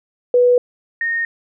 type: tone pair in turn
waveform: sine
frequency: 491.4 / 1846.2 Hz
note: B4 / A#6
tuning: -9 / -17 cents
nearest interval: octave + major seventh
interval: 2292 cents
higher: second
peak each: -9 / -17 dBFS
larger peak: first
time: 0.34-0.58 / 1.01-1.25 s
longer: neither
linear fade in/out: 2 ms
effects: none